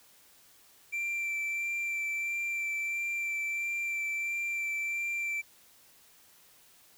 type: tone with vibrato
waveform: triangle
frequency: 2349 Hz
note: D7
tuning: in tune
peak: -29 dBFS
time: 0.92-5.42 s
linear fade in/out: 20 ms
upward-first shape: sine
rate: 1.5 Hz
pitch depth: 13 cents each way
effects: white hiss -60 dBFS RMS until 6.97 s